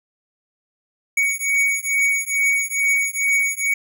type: beating tone pair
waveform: square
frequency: 2241 / 2243.3 Hz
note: C#7 / C#7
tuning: +18 / +20 cents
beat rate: 2.3 Hz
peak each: -21 dBFS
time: 1.17-3.74 s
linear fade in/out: 5 ms
effects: none